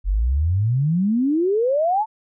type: exponential sweep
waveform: sine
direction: up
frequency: 43.77 to 904 Hz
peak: -16 dBFS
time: 0.04-2.06 s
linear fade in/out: 50 ms
effects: none